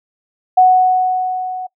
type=tone with level ramp; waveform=sine; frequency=740 Hz; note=F#5; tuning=in tune; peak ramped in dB=-4 to -22 dBFS; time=0.57-1.67 s; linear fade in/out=10 ms; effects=noise-tail reverb RT60 0.1 s tail -22 dB re dry